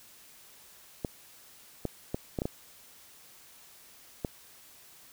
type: clicks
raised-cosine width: 2 ms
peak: -17 dBFS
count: 7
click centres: 1.048 / 1.853 / 2.145 / 2.388 / 2.419 / 2.455 / 4.248 s
effects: white hiss -55 dBFS RMS until 5.12 s